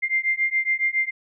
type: beating tone pair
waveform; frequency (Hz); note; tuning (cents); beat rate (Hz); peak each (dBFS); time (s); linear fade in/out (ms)
sine; 2096 / 2103.2; C7 / C7; +2 / +8; 7.2; -23; 0.02-1.11; 20
effects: none